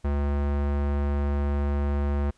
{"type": "tone with low-pass filter", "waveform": "square", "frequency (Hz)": 71.5, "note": "D2", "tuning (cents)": -46, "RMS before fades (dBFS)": -25, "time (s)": [0.04, 2.31], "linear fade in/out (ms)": 10, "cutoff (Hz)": 1500, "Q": 0.69, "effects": ["pink hiss -64 dBFS RMS until 2.37 s", "resampled to 22050 Hz"]}